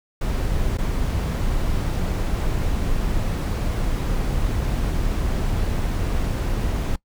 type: noise with dropouts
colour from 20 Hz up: brown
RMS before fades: -22 dBFS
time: 0.21-6.96 s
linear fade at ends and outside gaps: 5 ms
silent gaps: 0.773-0.784 s
effects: noise-tail reverb RT60 0.1 s tail -22 dB re dry